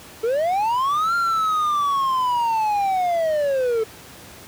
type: linear two-way sweep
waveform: triangle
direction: up then down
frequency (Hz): 433.3 to 1396.9 to 433.3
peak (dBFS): -16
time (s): 0.23-3.84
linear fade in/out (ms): 10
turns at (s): 1.15
effects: pink hiss -42 dBFS RMS until 4.47 s + high-pass 80 Hz 12 dB/octave